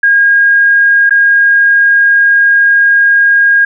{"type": "tone with dropouts", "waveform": "sine", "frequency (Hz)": 1627, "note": "G#6", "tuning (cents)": -36, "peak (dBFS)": -4, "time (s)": [0.03, 3.65], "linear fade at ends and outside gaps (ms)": 5, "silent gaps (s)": [1.095, 1.107], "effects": []}